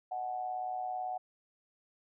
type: tone with amplitude modulation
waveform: sine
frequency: 740 Hz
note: F#5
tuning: in tune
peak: -31 dBFS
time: 0.11-1.18 s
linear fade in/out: 10 ms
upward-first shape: sine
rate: 118 Hz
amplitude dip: 65%
effects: none